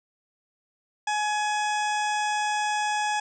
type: harmonic tone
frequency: 842 Hz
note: G#5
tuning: 24 cents sharp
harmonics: 1 / 2 / 3 / 4 / 6 / 7 / 8 / 9 / 10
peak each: -25 / -31 / -35 / -37 / -41 / -42 / -43 / -44 / -45 dBFS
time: 1.07-3.2 s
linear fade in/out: 5 ms
effects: none